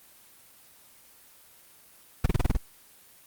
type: noise bursts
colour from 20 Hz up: brown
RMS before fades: -19 dBFS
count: 7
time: 2.24-2.567 s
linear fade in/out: 5 ms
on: 21 ms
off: 30 ms
effects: white hiss -55 dBFS RMS until 3.26 s + Opus 24 kbps